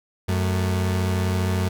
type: tone pair together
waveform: 35% pulse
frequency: 92.5 / 220.1 Hz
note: F#2 / A3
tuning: 0 / +1 cents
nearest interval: octave + minor third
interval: 1501 cents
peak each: -19 / -28 dBFS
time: 0.28-1.69 s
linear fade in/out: 10 ms
effects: none